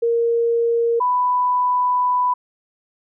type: tone pair in turn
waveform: sine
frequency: 466.2 / 993 Hz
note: A#4 / B5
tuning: 0 / +9 cents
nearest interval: octave + minor second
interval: 1309 cents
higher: second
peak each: -15 dBFS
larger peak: neither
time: 0.02-1 / 1-2.34 s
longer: second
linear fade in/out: 10 ms
effects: none